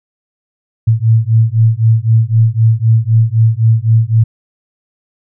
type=beating tone pair; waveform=sine; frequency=110.7 / 114.6 Hz; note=A2 / A#2; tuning=+11 / -29 cents; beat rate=3.9 Hz; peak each=-10 dBFS; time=0.87-4.24 s; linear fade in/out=10 ms; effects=none